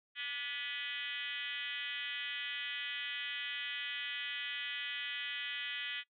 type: tone with frequency modulation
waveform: sine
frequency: 2509 Hz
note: D#7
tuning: 14 cents sharp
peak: -37 dBFS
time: 0.15-6.04 s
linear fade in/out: 50 ms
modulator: 265 Hz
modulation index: 3.5
effects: noise-tail reverb RT60 0.1 s tail -21 dB re dry